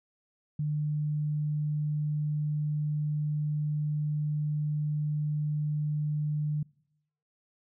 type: tone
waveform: sine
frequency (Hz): 150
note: D3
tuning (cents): +37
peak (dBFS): -27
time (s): 0.59-6.63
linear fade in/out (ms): 5
effects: noise-tail reverb RT60 0.8 s tail -25 dB re dry